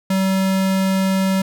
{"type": "tone", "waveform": "square", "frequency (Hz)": 191.1, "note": "G3", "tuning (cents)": -44, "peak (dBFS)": -16, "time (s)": [0.1, 1.42], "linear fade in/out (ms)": 5, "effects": []}